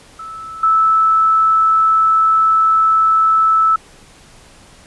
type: tone with level steps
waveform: sine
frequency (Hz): 1311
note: E6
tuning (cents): -10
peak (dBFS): -27 / -9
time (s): 0.19-3.76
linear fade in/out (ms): 5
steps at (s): 0.63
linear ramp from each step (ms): 5
effects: pink hiss -44 dBFS RMS until 4.86 s + resampled to 24000 Hz